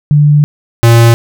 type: tone pair in turn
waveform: sine / square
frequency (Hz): 147.6 / 116.45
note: D3 / A#2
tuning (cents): +9 / -1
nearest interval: major third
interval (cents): 410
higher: first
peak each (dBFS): -3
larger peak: neither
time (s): 0.11-0.44 / 0.83-1.14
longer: first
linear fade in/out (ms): 0
effects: none